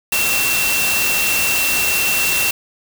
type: tone in noise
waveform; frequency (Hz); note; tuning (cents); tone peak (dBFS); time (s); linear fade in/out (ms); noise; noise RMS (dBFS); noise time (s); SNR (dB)
sine; 2708; E7; +46; -18; 0.12-2.51; 5; white; -19; 0.12-2.51; -2
effects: none